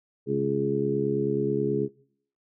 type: harmonic tone with a mistuned harmonic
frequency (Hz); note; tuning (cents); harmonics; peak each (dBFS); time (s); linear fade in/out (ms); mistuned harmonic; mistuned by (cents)
69.3; C#2; 0; 2 / 3 / 4 / 5 / 6; -31 / -31 / -32 / -30 / -26; 0.26-1.89; 50; 2; -48
effects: noise-tail reverb RT60 0.6 s tail -21 dB re dry